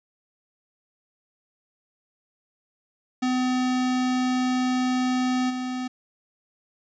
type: tone with level steps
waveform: square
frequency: 253.6 Hz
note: B3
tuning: 46 cents sharp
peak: -22 / -28 dBFS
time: 3.22-5.88 s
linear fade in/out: 10 ms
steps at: 5.49 s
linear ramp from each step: 20 ms
effects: resampled to 16000 Hz + 10-bit